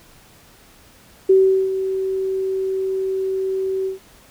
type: tone with ADSR envelope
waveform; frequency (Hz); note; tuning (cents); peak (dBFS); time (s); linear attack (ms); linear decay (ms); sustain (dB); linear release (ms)
sine; 381.7; G4; -46; -8; 1.29-3.99; 9; 390; -11; 130
effects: pink hiss -49 dBFS RMS until 4.3 s